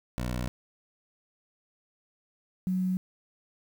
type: tone pair in turn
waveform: 15% pulse / sine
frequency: 61.2 / 185.04 Hz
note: B1 / F#3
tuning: -15 / 0 cents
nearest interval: octave + perfect fifth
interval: 1915 cents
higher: second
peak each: -24 / -25 dBFS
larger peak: first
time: 0.18-0.48 / 2.67-2.97 s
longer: neither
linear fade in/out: 0 ms
effects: 9-bit